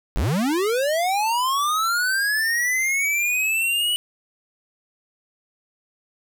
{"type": "linear sweep", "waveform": "square", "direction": "up", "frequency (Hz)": [31.75, 2960], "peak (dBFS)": -20, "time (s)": [0.16, 3.96], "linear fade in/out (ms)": 0, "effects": ["8-bit"]}